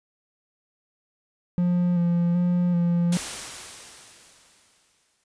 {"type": "tone with vibrato", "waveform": "triangle", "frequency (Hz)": 174.61, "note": "F3", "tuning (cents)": 0, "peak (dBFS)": -17, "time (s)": [1.58, 3.17], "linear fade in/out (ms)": 0, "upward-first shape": "square", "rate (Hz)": 1.3, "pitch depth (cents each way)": 21}
{"type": "noise with exponential decay", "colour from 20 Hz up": "white", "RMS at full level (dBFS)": -29, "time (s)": [3.12, 5.24], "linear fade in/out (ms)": 5, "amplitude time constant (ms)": 460}
{"effects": ["resampled to 22050 Hz"]}